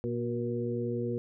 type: harmonic tone with a mistuned harmonic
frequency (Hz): 118.9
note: A#2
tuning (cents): +35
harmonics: 1 / 2 / 3 / 4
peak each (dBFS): -35 / -35 / -35 / -35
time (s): 0.04-1.18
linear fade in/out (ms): 0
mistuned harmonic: 3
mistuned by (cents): +39
effects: none